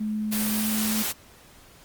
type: tone with pitch glide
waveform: sine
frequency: 213.8 to 216.5 Hz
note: A3 to A3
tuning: -49 to -28 cents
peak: -25 dBFS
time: 0-1.03 s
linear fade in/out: 10 ms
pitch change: +21 cents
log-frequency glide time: 0.51-0.66 s
type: noise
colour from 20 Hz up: white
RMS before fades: -28 dBFS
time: 0.31-1.13 s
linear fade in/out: 20 ms
effects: pink hiss -52 dBFS RMS until 1.84 s + Opus 32 kbps